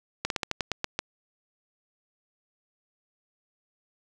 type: slowing click train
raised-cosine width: 0.2 ms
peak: -10 dBFS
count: 9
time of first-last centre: 0.25-0.99 s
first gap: 52 ms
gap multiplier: 1.16
effects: none

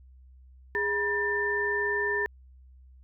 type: tone cluster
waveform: sine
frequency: 411.5 / 968 / 1786 Hz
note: G#4 / B5 / A6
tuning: -16 / -35 / +25 cents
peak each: -30 / -35 / -27 dBFS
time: 0.75-2.26 s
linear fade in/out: 0 ms
effects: added 64 Hz sine -50 dBFS peak until 3.03 s

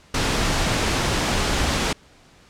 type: noise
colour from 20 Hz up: pink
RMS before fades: -21 dBFS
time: 0.14-1.93 s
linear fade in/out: 5 ms
effects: pink hiss -52 dBFS RMS until 2.49 s + low-pass 7000 Hz 12 dB/octave

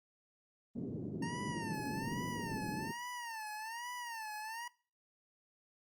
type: band-pass noise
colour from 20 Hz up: pink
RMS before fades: -41 dBFS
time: 0.75-2.92 s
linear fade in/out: 10 ms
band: 130 to 370 Hz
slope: 24 dB/octave
type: tone with vibrato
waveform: 25% pulse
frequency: 914 Hz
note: A#5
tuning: 34 cents flat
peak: -38 dBFS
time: 1.22-4.68 s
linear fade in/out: 5 ms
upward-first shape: sine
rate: 1.2 Hz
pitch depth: 130 cents each way
effects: noise-tail reverb RT60 0.4 s tail -21 dB re dry + Opus 32 kbps

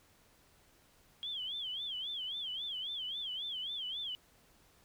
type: tone with vibrato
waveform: sine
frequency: 3247 Hz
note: G#7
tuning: 40 cents flat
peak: -37 dBFS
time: 1.23-4.15 s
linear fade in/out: 0 ms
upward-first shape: sine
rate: 3.7 Hz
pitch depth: 160 cents each way
effects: pink hiss -66 dBFS RMS until 4.84 s

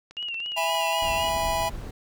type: click train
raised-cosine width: 0.2 ms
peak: -28 dBFS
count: 17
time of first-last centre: 0.11-1.046 s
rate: 17.1 Hz
type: tone with vibrato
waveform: sine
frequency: 2806 Hz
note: F7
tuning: 8 cents sharp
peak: -29 dBFS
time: 0.17-1.29 s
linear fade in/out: 2 ms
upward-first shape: sine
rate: 3.9 Hz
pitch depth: 75 cents each way
type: chord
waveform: square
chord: E major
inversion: none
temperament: just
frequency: 659.3 / 824.1 / 988.9 Hz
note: E5 / G#5 / B5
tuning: 0 / -14 / +2 cents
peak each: -29 dBFS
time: 0.56-1.7 s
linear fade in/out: 20 ms
type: noise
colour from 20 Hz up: brown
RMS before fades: -35 dBFS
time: 1.02-1.91 s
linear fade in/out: 5 ms
effects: none

